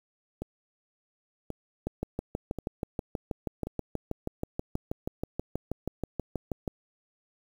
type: two click trains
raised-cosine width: 2 ms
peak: -21 / -17 dBFS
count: 5 / 31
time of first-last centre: 0.42-4.754 / 1.87-6.678 s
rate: 0.923 / 6.24 Hz
effects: 8-bit